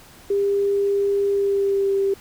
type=tone with pitch glide; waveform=sine; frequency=400.3 to 393 Hz; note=G4 to G4; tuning=+36 to +4 cents; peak=-17 dBFS; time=0.3-2.14 s; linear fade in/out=5 ms; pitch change=-32 cents; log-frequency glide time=1.29-1.94 s; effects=pink hiss -47 dBFS RMS until 2.2 s